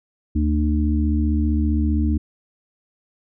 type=harmonic tone; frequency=75.3 Hz; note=D2; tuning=44 cents sharp; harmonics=1 / 3 / 4; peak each=-18 / -23 / -24 dBFS; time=0.35-2.18 s; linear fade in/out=10 ms; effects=none